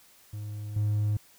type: tone with level steps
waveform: triangle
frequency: 105 Hz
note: G#2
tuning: 19 cents sharp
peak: -32 / -21 dBFS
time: 0.33-1.17 s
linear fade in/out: 5 ms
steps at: 0.76 s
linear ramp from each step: 5 ms
effects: tanh soft clip ceiling -18 dBFS + white hiss -58 dBFS RMS until 1.38 s